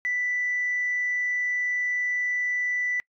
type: tone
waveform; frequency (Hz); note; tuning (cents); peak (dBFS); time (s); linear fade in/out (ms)
sine; 1979; B6; +3; -23; 0.05-3; 0
effects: noise-tail reverb RT60 0.1 s tail -26 dB re dry + tanh soft clip ceiling -19 dBFS